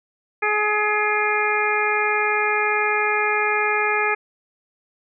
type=harmonic tone with a mistuned harmonic; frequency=421.3 Hz; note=G#4; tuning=25 cents sharp; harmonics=1 / 2 / 3 / 4 / 5 / 6; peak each=-25 / -25 / -25 / -25 / -25 / -25 dBFS; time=0.42-4.15 s; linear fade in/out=10 ms; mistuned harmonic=6; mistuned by=-72 cents; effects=none